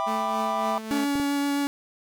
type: chord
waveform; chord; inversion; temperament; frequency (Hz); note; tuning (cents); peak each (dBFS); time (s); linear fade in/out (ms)
triangle; E minor seventh; none; just; 659.3 / 791.1 / 988.9 / 1186.7; E5 / G5 / B5 / D6; 0 / +16 / +2 / +18; -28; 0-0.78; 0
type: tone with tremolo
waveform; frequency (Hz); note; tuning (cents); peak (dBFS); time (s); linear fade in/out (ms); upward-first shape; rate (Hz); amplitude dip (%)
sawtooth; 220; A3; 0; -25; 0.06-1.06; 20; triangle; 3.6; 55
type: tone with vibrato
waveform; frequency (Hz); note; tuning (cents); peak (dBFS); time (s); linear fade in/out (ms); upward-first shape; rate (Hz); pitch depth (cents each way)
45% pulse; 283.6; C#4; +40; -23; 0.91-1.67; 0; triangle; 7.7; 9
type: clicks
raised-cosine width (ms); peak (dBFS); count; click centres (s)
2; -21; 2; 1.155 / 1.199
effects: none